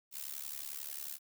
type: noise with amplitude modulation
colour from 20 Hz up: blue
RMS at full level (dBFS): -39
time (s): 0.11-1.19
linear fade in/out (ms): 50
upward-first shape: sine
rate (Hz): 71.1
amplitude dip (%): 95
effects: none